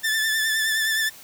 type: tone with vibrato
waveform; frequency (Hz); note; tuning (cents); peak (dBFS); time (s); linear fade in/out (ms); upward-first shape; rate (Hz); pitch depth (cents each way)
sawtooth; 1760; A6; 0; -17; 0.03-1.1; 20; triangle; 9.6; 42
effects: white hiss -45 dBFS RMS until 1.23 s